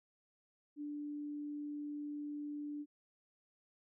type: tone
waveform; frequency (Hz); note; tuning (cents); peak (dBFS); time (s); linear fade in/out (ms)
sine; 293.7; D4; 0; -40; 0.76-2.86; 50
effects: none